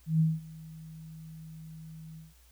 sine tone with ADSR envelope, 159.5 Hz, D#3, 43 cents sharp, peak -20 dBFS, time 0.06-2.34 s, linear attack 140 ms, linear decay 200 ms, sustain -23 dB, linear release 170 ms, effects added 60 Hz sine -58 dBFS peak until 2.51 s + white hiss -64 dBFS RMS until 2.51 s

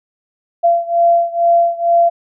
sine beating tone pair, 683 / 685.2 Hz, F5 / F5, -39 / -33 cents, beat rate 2.2 Hz, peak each -12 / -14 dBFS, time 0.63-2.1 s, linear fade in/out 20 ms, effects none

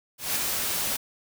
white noise with ADSR envelope, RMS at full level -25 dBFS, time 0.18-0.97 s, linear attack 180 ms, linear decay 9 ms, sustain -3 dB, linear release 12 ms, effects none

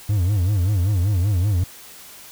triangle tone with vibrato, 95.9 Hz, G2, 37 cents flat, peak -14 dBFS, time 0.09-1.64 s, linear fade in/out 5 ms, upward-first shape sine, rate 5.2 Hz, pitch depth 190 cents each way, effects white hiss -42 dBFS RMS until 2.31 s

